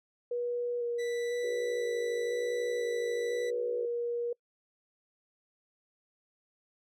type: tone with vibrato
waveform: sine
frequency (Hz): 479.3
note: A#4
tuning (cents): +48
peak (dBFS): -30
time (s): 0.31-4.33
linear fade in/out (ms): 5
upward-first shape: square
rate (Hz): 1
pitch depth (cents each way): 14
type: tone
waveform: sawtooth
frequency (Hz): 1975.5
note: B6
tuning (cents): 0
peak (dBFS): -38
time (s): 0.98-3.51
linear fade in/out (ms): 20
type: chord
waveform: sine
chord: F# suspended second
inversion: none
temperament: equal with one note detuned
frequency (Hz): 370 / 422.1 / 554.4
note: F#4 / G#4 / C#5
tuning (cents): 0 / +28 / 0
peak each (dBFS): -41 / -40 / -44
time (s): 1.43-3.86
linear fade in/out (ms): 10
effects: noise-tail reverb RT60 0.1 s tail -26 dB re dry + low-pass 9000 Hz 12 dB/octave